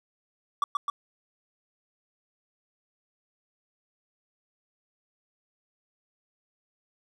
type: tone with echo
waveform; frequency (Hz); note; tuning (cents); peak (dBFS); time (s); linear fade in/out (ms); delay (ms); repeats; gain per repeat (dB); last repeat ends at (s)
triangle; 1149; D6; -38; -20; 0.62-0.64; 2; 130; 2; -2; 0.9
effects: none